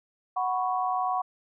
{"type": "chord", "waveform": "sine", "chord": "F# suspended fourth", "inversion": "none", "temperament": "equal", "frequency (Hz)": [740, 987.8, 1108.7], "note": ["F#5", "B5", "C#6"], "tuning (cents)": [0, 0, 0], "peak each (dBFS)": [-27, -32, -30], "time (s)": [0.36, 1.22], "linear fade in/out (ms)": 10, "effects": []}